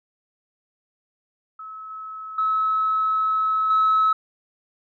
sine tone with level steps, 1293 Hz, E6, 34 cents flat, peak -34 / -32 / -18 / -14 dBFS, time 1.59-4.13 s, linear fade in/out 5 ms, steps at 1.9 / 2.38 / 3.7 s, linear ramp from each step 5 ms, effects tanh soft clip ceiling -12 dBFS

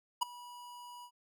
square tone with ADSR envelope, 973 Hz, B5, 26 cents flat, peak -26 dBFS, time 0.21-1.11 s, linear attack 15 ms, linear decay 9 ms, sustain -22 dB, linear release 72 ms, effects none

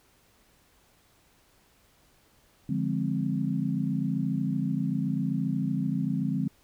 sine chord, D half-diminished seventh, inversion none, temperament equal, 146.83 / 174.61 / 207.7 / 261.6 Hz, D3 / F3 / Ab3 / C4, 0 / 0 / 0 / 0 cents, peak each -31 dBFS, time 2.69-6.48 s, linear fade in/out 5 ms, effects pink hiss -63 dBFS RMS until 6.63 s

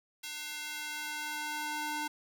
square tone with high-pass filter sweep, 300.6 Hz, D4, 40 cents sharp, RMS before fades -38 dBFS, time 0.23-2.08 s, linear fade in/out 10 ms, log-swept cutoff 2800 to 670 Hz, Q 0.95, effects none

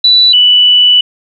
sine tone pair in turn, 3961 / 2967 Hz, B7 / F#7, +4 / +4 cents, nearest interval perfect fourth, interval 500 cents, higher first, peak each -3 dBFS, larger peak neither, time 0.04-0.33 / 0.33-1.01 s, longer second, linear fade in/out 5 ms, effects none

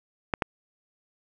clicks, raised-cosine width 0.5 ms, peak -9 dBFS, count 2, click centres 0.338 / 0.422 s, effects none

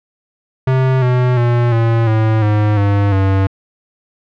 square tone with pitch steps, 130.81 / 125.26 / 119.95 / 114.87 / 110 / 105.33 / 100.87 / 96.59 Hz, C3 / B2 / A#2 / A#2 / A2 / G#2 / G2 / G2, 0 / +25 / +50 / -25 / 0 / +25 / +50 / -25 cents, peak -11 dBFS, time 0.67-3.47 s, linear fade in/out 5 ms, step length 350 ms, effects low-pass 2000 Hz 12 dB/octave

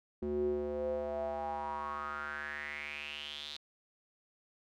square tone with band-pass filter sweep, 73.42 Hz, D2, in tune, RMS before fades -38 dBFS, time 0.22-3.57 s, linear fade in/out 5 ms, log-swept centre 310 to 3900 Hz, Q 6.6, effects none

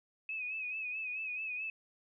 sine tone with vibrato, 2545 Hz, D#7, 39 cents sharp, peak -36 dBFS, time 0.29-1.7 s, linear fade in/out 2 ms, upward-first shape sine, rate 4.6 Hz, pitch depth 62 cents each way, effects none

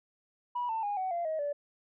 sine tone with pitch steps, 974 / 893.2 / 819 / 751.1 / 688.7 / 631.6 / 579.1 Hz, B5 / A5 / G#5 / F#5 / F5 / D#5 / D5, -24 / +26 / -24 / +26 / -24 / +26 / -24 cents, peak -29 dBFS, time 0.55-1.53 s, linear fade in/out 10 ms, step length 140 ms, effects tanh soft clip ceiling -26 dBFS

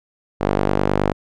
sawtooth tone with band-pass filter, 49.48 Hz, G1, 17 cents sharp, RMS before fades -19 dBFS, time 0.4-1.13 s, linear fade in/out 20 ms, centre 540 Hz, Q 0.72, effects none

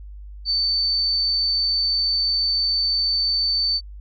sine tone, 4543 Hz, C#8, 42 cents sharp, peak -18 dBFS, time 0.45-3.81 s, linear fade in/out 50 ms, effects added 50 Hz sine -35 dBFS peak until 4 s

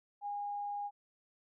sine tone, 817 Hz, G#5, 29 cents flat, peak -36 dBFS, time 0.21-0.91 s, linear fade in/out 50 ms, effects none

